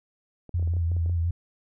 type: clicks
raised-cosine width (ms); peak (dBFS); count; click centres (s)
2; -31; 10; 0.493 / 0.596 / 0.626 / 0.675 / 0.737 / 0.767 / 0.917 / 0.966 / 1.061 / 1.096
type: tone with vibrato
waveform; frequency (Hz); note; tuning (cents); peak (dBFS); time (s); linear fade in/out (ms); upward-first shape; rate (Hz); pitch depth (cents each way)
sine; 85.1; F2; -44; -22; 0.54-1.31; 5; sine; 5.6; 45
effects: none